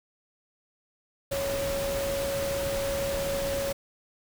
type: tone in noise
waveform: sine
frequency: 554.4 Hz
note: C#5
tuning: in tune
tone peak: -28 dBFS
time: 1.31-3.73 s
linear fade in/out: 10 ms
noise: pink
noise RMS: -34 dBFS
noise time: 1.31-3.73 s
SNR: +3 dB
effects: none